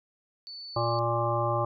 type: tone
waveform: sine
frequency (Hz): 4487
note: C#8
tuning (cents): +20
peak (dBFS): -39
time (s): 0.47-0.99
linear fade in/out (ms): 0
type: harmonic tone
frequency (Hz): 117.5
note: A#2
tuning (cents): +14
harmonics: 1 / 3 / 5 / 7 / 9 / 10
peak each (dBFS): -30 / -34 / -30 / -32 / -32 / -33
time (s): 0.76-1.65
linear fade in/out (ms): 5
effects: none